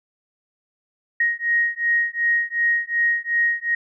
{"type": "beating tone pair", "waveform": "sine", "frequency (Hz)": [1875, 1877.7], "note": ["A#6", "A#6"], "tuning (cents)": [10, 12], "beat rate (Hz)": 2.7, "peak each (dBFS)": -21, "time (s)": [1.2, 3.75], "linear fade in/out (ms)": 5, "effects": []}